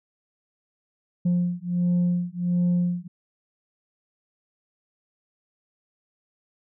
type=beating tone pair; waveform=sine; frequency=175.7 / 177.1 Hz; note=F3 / F3; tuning=+11 / +24 cents; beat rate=1.4 Hz; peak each=-22 dBFS; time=1.25-3.08 s; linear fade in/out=10 ms; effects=tanh soft clip ceiling -17 dBFS